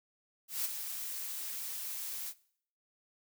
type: noise with ADSR envelope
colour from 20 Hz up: blue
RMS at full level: -32 dBFS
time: 0.48-2.34 s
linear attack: 170 ms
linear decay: 14 ms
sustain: -8 dB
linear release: 56 ms
effects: noise-tail reverb RT60 0.6 s tail -20 dB re dry